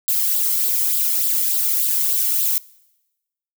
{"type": "noise with flanger", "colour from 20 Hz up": "violet", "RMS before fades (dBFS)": -19, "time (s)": [0.08, 2.58], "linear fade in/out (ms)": 0, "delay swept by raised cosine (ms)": [0.23, 0.98], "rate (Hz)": 3.4, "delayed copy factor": 0.5, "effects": ["noise-tail reverb RT60 1.0 s tail -23 dB re dry"]}